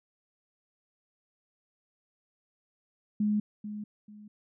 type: tone with echo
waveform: sine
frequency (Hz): 209.8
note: G#3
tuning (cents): +18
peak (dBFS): -24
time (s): 3.2-3.4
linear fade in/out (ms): 5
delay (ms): 440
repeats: 2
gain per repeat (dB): -11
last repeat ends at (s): 4.28
effects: none